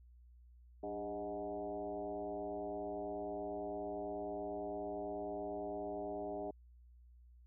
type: tone with frequency modulation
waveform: sine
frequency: 513 Hz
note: C5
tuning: 34 cents flat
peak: -39 dBFS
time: 0.83-6.51 s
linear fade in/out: 5 ms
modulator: 109 Hz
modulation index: 2.2
effects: added 60 Hz sine -58 dBFS peak until 7.46 s